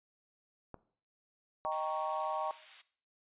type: click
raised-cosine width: 1 ms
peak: -31 dBFS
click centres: 0.743 s
type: chord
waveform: sine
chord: Eb dominant seventh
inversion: none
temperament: equal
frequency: 622.3 / 784 / 932.3 / 1108.7 Hz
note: Eb5 / G5 / Bb5 / Db6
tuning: 0 / 0 / 0 / 0 cents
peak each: -38 dBFS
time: 1.65-2.51 s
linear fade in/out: 0 ms
type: high-pass noise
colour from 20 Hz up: white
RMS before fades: -50 dBFS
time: 1.71-2.82 s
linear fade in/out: 10 ms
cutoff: 1500 Hz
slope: 12 dB/octave
effects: noise-tail reverb RT60 0.5 s tail -17 dB re dry + resampled to 8000 Hz